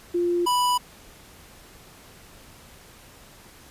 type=tone pair in turn; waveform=sine / square; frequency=349 / 987.1 Hz; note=F4 / B5; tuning=-1 / -1 cents; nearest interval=octave + tritone; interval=1800 cents; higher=second; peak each=-20 dBFS; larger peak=neither; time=0.14-0.46 / 0.46-0.78 s; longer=neither; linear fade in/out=10 ms; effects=pink hiss -49 dBFS RMS until 3.7 s + resampled to 32000 Hz